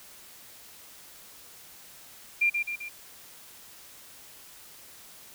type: tone with echo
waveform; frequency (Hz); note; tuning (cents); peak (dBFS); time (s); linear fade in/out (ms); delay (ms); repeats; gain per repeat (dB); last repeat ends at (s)
sine; 2388; D7; +28; -20; 2.41-2.5; 10; 130; 3; -5; 2.89
effects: white hiss -50 dBFS RMS until 5.34 s